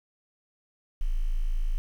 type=tone; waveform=sine; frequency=27.5 Hz; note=A0; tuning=in tune; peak=-23 dBFS; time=1.01-1.78 s; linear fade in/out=0 ms; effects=9-bit